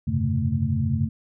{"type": "tone cluster", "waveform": "sine", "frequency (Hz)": [88.7, 101.2, 129.9, 140.4, 222.3], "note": ["F2", "G#2", "C3", "C#3", "A3"], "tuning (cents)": [27, -44, -12, 22, 18], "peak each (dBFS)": -27, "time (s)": [0.07, 1.09], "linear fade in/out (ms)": 10, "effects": []}